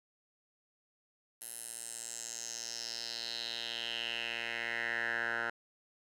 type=tone with band-pass filter sweep; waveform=10% pulse; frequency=116.54 Hz; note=A#2; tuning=in tune; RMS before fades=-39 dBFS; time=1.41-5.5 s; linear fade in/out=5 ms; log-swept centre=11000 to 1400 Hz; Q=4.3; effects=none